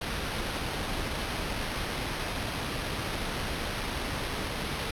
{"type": "noise with sample-and-hold", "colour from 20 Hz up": "pink", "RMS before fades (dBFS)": -33, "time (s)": [0.01, 4.91], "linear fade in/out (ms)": 5, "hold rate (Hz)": 7350, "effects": ["low-pass 12000 Hz 12 dB/octave"]}